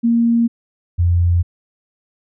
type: tone pair in turn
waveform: sine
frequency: 233.1 / 86.84 Hz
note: A#3 / F2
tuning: 0 / -9 cents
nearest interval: octave + perfect fourth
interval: 1709 cents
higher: first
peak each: -11 / -11 dBFS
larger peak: neither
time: 0.03-0.48 / 0.98-1.43 s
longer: neither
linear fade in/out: 20 ms
effects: none